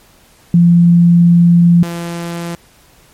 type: tone pair in turn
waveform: sine / sawtooth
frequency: 172 / 170.52 Hz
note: F3 / F3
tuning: -26 / -41 cents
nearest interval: unison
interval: 15 cents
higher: first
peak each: -4 / -16 dBFS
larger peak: first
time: 0.54-1.83 / 1.83-2.55 s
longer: first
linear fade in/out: 2 ms
effects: pink hiss -47 dBFS RMS until 3.13 s + MP3 64 kbps